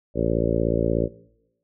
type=harmonic tone; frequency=56.7 Hz; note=A#1; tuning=47 cents flat; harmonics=1 / 2 / 3 / 4 / 5 / 6 / 7 / 8 / 9 / 10; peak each=-29 / -29 / -29 / -29 / -29 / -29 / -29 / -29 / -29 / -29 dBFS; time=0.14-1.09 s; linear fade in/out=50 ms; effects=noise-tail reverb RT60 0.9 s tail -20 dB re dry